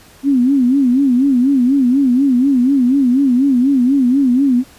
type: tone with vibrato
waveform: sine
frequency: 261.6 Hz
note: C4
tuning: in tune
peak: -9 dBFS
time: 0.23-4.64 s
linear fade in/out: 50 ms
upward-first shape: sine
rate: 4.1 Hz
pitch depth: 140 cents each way
effects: pink hiss -44 dBFS RMS until 4.78 s + resampled to 32000 Hz